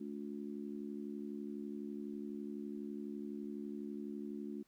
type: harmonic tone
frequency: 72 Hz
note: D2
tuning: 34 cents flat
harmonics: 3 / 4 / 5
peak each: -44 / -46 / -48 dBFS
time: 0-4.63 s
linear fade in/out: 10 ms
effects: pink hiss -75 dBFS RMS until 4.67 s